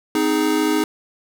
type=chord; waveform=square; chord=Ab major; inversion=first; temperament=equal with one note detuned; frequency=257.6 / 311.1 / 415.3 Hz; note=C4 / Eb4 / Ab4; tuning=-27 / 0 / 0 cents; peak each=-25 / -19 / -23 dBFS; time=0.15-0.84 s; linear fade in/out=2 ms; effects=none